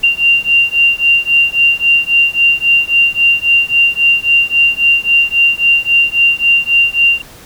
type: beating tone pair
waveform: sine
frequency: 2774 / 2777.7 Hz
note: F7 / F7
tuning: -12 / -10 cents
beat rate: 3.7 Hz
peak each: -11 dBFS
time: 0.03-7.22 s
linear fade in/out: 10 ms
effects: pink hiss -37 dBFS RMS until 7.45 s